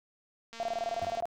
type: click train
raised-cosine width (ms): 0.2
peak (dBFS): -29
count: 154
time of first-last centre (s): 0.53-1.198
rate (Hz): 229
type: tone bursts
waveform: sine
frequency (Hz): 690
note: F5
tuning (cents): -21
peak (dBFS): -29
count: 13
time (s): 0.6-1.255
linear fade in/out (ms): 0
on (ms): 31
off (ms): 21
type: tone with exponential decay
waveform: sawtooth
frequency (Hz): 92.5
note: F#2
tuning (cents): 0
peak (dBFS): -35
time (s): 1.02-1.22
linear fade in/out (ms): 0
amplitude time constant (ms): 43
effects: none